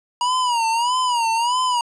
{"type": "tone with vibrato", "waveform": "square", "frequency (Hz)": 958, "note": "A#5", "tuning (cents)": 47, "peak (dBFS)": -18, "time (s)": [0.21, 1.81], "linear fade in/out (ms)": 2, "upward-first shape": "sine", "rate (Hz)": 1.6, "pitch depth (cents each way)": 110, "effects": ["resampled to 22050 Hz", "8-bit"]}